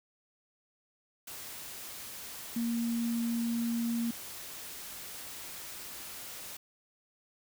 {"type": "tone in noise", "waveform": "sine", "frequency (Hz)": 233.1, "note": "A#3", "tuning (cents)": 0, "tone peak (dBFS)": -29, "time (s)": [2.56, 4.11], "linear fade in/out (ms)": 5, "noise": "white", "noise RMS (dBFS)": -44, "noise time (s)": [1.27, 6.57], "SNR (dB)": 12, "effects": []}